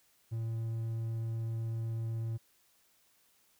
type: tone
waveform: triangle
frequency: 113.5 Hz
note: A#2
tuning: 46 cents flat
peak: -31 dBFS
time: 0.31-2.38 s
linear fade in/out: 20 ms
effects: white hiss -69 dBFS RMS until 3.59 s